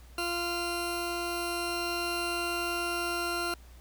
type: tone pair together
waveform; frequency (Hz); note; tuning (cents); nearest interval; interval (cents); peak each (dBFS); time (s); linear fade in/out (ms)
20% pulse; 346.2 / 1385; F4 / F6; -15 / -15; 2 octaves; 2400; -28 / -28; 0.18-3.54; 2
effects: added 60 Hz sine -49 dBFS peak until 3.8 s + pink hiss -59 dBFS RMS until 3.8 s